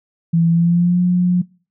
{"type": "tone with pitch glide", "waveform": "sine", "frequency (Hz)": [166.9, 178.88], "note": ["E3", "F3"], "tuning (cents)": [22, 42], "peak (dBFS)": -11, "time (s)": [0.33, 1.42], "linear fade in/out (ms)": 10, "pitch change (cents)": 120, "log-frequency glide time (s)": [0.5, 1.01], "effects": ["noise-tail reverb RT60 0.4 s tail -24 dB re dry"]}